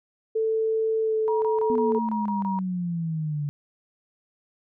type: tone with pitch glide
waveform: sine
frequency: 442.8 to 437.7 Hz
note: A4 to A4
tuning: +11 to -9 cents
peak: -21 dBFS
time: 0.35-1.99 s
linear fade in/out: 10 ms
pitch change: -20 cents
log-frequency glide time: 1.02-1.15 s
type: tone bursts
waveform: sine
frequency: 950 Hz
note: A#5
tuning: 33 cents sharp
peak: -27 dBFS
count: 8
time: 1.28-2.589 s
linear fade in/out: 0 ms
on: 140 ms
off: 27 ms
type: exponential sweep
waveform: sine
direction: down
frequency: 247.8 to 143.6 Hz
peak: -25 dBFS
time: 1.7-3.49 s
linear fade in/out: 0 ms
effects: none